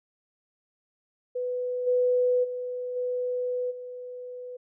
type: tone with level steps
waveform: sine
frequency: 497 Hz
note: B4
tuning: 11 cents sharp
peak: -27 / -20 / -30 / -26 / -36 dBFS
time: 1.35-4.57 s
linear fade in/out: 10 ms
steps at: 1.86 / 2.43 / 2.95 / 3.7 s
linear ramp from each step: 20 ms
effects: none